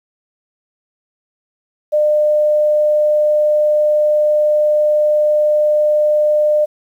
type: tone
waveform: sine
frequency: 602 Hz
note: D5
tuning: 43 cents sharp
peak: -10 dBFS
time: 1.92-6.66 s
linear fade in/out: 20 ms
effects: 8-bit